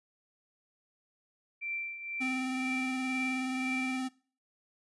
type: tone with tremolo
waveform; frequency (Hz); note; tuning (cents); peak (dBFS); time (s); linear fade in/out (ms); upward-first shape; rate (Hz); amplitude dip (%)
sine; 2349; D7; 0; -33; 1.61-4; 20; triangle; 2; 70
type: tone with vibrato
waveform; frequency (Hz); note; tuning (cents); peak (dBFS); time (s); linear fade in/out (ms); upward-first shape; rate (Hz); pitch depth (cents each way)
square; 259; C4; -17; -33; 2.2-4.09; 20; sine; 19; 19
effects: noise-tail reverb RT60 0.4 s tail -21 dB re dry + resampled to 24000 Hz